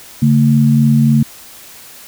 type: tone pair together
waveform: sine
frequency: 141.3 / 224.8 Hz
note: C#3 / A3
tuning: +34 / +37 cents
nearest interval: minor sixth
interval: 803 cents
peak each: -10 dBFS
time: 0.22-1.23 s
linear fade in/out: 5 ms
effects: white hiss -37 dBFS RMS until 2.07 s